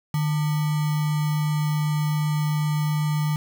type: tone with sample-and-hold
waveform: sine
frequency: 151.3 Hz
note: D#3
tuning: 48 cents flat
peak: -20 dBFS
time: 0.14-3.36 s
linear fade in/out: 2 ms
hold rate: 1050 Hz
effects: none